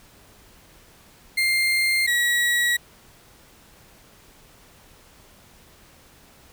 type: tone pair in turn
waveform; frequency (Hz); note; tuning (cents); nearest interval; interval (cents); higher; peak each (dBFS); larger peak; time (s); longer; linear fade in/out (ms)
35% pulse; 2107 / 1920.1; C7 / B6; +12 / -49; major second; 161; first; -17 / -17; neither; 1.37-2.07 / 2.07-2.77; neither; 10
effects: pink hiss -52 dBFS RMS until 6.52 s